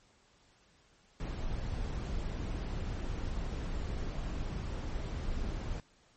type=noise; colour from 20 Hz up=brown; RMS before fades=-36 dBFS; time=1.2-5.8 s; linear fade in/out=2 ms; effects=pink hiss -66 dBFS RMS until 6.16 s + MP3 32 kbps